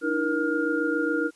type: tone cluster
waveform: sine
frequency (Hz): 298.4 / 325.6 / 473.9 / 1415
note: D4 / E4 / A#4 / F6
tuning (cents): +28 / -21 / +28 / +22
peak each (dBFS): -28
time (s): 0.01-1.31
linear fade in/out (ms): 50
effects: white hiss -59 dBFS RMS until 1.35 s + resampled to 24000 Hz